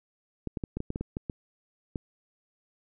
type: clicks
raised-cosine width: 3 ms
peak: -19 dBFS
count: 11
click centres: 0.473 / 0.572 / 0.638 / 0.77 / 0.804 / 0.904 / 0.959 / 1.01 / 1.169 / 1.298 / 1.958 s
effects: none